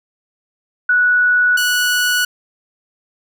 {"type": "tone pair in turn", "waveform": ["sine", "sawtooth"], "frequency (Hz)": [1472, 1472], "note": ["F#6", "F#6"], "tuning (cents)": [-9, -9], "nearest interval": "unison", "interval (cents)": 0, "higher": "neither", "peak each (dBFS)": -10, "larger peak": "neither", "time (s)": [[0.89, 1.57], [1.57, 2.25]], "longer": "neither", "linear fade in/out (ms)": 5, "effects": []}